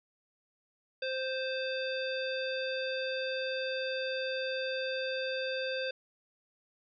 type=harmonic tone with a mistuned harmonic; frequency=523.3 Hz; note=C5; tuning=in tune; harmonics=1 / 3 / 5 / 7 / 9; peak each=-34 / -39 / -41 / -42 / -44 dBFS; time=1.02-5.91 s; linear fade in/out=5 ms; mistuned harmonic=7; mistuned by=-35 cents; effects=none